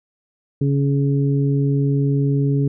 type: harmonic tone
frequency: 140 Hz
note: C#3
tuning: 18 cents sharp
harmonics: 1 / 2 / 3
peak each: -16 / -22 / -26 dBFS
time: 0.61-2.68 s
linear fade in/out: 5 ms
effects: none